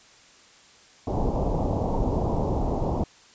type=low-pass noise; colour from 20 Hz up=pink; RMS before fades=-25 dBFS; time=1.07-3.04 s; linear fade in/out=5 ms; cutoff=940 Hz; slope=48 dB/octave; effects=white hiss -53 dBFS RMS until 3.34 s + resampled to 16000 Hz